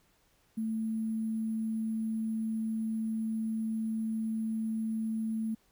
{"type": "tone with sample-and-hold", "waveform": "sine", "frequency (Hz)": 221.2, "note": "A3", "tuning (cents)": 9, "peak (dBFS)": -30, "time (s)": [0.57, 5.55], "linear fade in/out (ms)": 10, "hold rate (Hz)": 11025, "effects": ["pink hiss -69 dBFS RMS until 5.71 s"]}